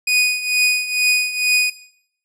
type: tone with tremolo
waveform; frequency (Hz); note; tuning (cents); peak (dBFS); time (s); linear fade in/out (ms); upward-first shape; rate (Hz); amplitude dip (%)
sawtooth; 2480; D#7; -6; -9; 0.07-1.7; 5; triangle; 2.2; 80
effects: noise-tail reverb RT60 0.7 s tail -18 dB re dry + low-pass 12000 Hz 12 dB/octave